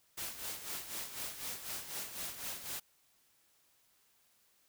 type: noise with tremolo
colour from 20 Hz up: white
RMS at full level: -40 dBFS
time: 0.17-2.8 s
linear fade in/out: 10 ms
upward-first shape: sine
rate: 4 Hz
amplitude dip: 65%
effects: white hiss -71 dBFS RMS until 4.68 s